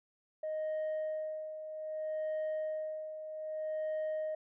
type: tone with tremolo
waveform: sine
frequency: 622.3 Hz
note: D#5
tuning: in tune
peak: -30 dBFS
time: 0.43-4.35 s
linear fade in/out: 5 ms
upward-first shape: sine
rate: 0.63 Hz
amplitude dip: 70%
effects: tanh soft clip ceiling -32 dBFS